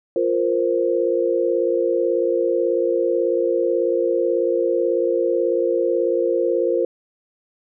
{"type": "chord", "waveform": "sine", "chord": "F suspended fourth", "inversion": "none", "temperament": "just", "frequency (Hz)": [349.2, 465.6, 523.8], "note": ["F4", "Bb4", "C5"], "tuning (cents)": [0, -2, 2], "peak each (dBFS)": -21, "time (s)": [0.16, 6.85], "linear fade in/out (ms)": 2, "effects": []}